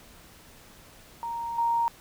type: tone with level steps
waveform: sine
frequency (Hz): 932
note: A#5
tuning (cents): -1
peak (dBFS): -30 / -22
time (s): 1.23-1.88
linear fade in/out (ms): 0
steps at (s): 1.58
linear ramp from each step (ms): 5
effects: pink hiss -52 dBFS RMS until 2 s